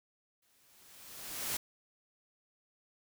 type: noise with exponential growth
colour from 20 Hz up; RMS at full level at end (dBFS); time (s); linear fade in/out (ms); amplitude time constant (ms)
white; -34; 0.42-1.57; 5; 250
effects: none